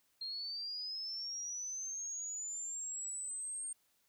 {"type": "linear sweep", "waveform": "sine", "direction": "up", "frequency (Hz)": [4186, 8650], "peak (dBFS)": -39, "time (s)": [0.21, 3.73], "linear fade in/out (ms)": 5, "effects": ["white hiss -75 dBFS RMS until 4.08 s"]}